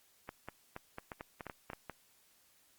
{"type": "clicks", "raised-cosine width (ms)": 0.5, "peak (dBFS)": -27, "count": 12, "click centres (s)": [0.291, 0.486, 0.764, 0.984, 1.118, 1.209, 1.408, 1.467, 1.498, 1.701, 1.733, 1.897], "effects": ["white hiss -68 dBFS RMS until 2.78 s", "Opus 48 kbps"]}